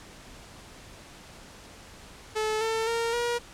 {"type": "tone with pitch steps", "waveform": "sawtooth", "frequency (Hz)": [433.1, 447.3, 462, 477.2], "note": ["A4", "A4", "A#4", "A#4"], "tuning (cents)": [-27, 28, -16, 41], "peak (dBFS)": -22, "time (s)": [2.35, 3.39], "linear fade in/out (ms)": 20, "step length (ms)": 260, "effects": ["pink hiss -48 dBFS RMS until 3.53 s", "low-pass 9000 Hz 12 dB/octave"]}